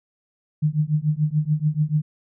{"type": "tone with tremolo", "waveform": "sine", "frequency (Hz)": 152.1, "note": "D#3", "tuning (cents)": -39, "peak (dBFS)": -14, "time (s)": [0.62, 2.02], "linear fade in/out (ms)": 10, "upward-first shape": "triangle", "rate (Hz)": 6.9, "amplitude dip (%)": 100, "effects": []}